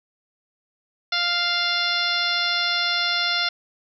harmonic tone with a mistuned harmonic, 698.5 Hz, F5, in tune, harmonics 1 / 2 / 3 / 4 / 5 / 6 / 7 / 8, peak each -32 / -26 / -28 / -31 / -26 / -27 / -32 / -32 dBFS, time 1.12-3.49 s, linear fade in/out 5 ms, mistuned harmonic 8, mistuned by -55 cents, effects none

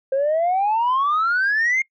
sine exponential sweep, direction up, 526 to 2153 Hz, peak -15 dBFS, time 0.12-1.82 s, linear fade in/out 5 ms, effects noise-tail reverb RT60 0.1 s tail -23 dB re dry + tanh soft clip ceiling -14 dBFS

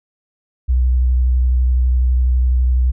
sine tone with vibrato, 62.6 Hz, B1, 24 cents sharp, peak -11 dBFS, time 0.68-2.92 s, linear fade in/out 20 ms, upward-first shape square, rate 12 Hz, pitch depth 19 cents each way, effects none

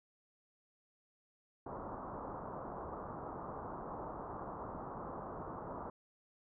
white low-pass noise, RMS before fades -45 dBFS, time 1.66-5.9 s, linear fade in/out 5 ms, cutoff 1200 Hz, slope 48 dB/octave, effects none

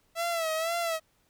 sawtooth tone with vibrato, 659.3 Hz, E5, in tune, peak -24 dBFS, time 0.15-1 s, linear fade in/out 50 ms, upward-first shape sine, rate 2 Hz, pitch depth 72 cents each way, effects pink hiss -69 dBFS RMS until 1.29 s

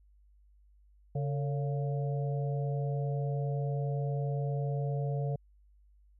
harmonic tone with a mistuned harmonic, 140 Hz, C#3, 18 cents sharp, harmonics 1 / 3 / 4 / 5, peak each -30 / -40 / -42 / -44 dBFS, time 1.15-5.36 s, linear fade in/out 5 ms, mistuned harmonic 3, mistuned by +110 cents, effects added 50 Hz sine -59 dBFS peak until 6.19 s

